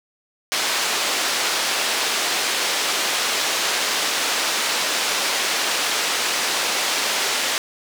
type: band-pass noise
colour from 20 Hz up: white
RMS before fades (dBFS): -22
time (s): 0.52-7.58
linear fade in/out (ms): 0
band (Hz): 360 to 5400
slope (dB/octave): 12
effects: none